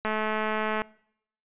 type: click train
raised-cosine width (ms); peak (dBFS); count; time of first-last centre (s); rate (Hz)
0.5; -14; 167; 0.05-0.819; 216
effects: noise-tail reverb RT60 0.7 s tail -23 dB re dry + resampled to 8000 Hz